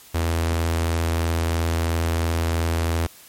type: tone with notch filter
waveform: sawtooth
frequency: 83 Hz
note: E2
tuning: 12 cents sharp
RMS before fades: -22 dBFS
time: 0.14-3.07 s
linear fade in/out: 10 ms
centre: 180 Hz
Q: 1.8
effects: white hiss -47 dBFS RMS until 3.28 s + MP3 64 kbps